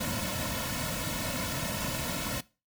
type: noise with comb filter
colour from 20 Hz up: pink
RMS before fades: -33 dBFS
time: 0-2.41 s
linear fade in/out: 10 ms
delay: 2.5 ms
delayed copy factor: -0.95
effects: noise-tail reverb RT60 0.3 s tail -20 dB re dry